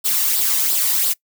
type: noise with flanger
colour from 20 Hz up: blue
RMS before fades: -18 dBFS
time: 0.04-1.14 s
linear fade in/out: 20 ms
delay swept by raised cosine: 0.22 to 1.06 ms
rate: 2.9 Hz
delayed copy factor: +0.5
effects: noise-tail reverb RT60 0.1 s tail -23 dB re dry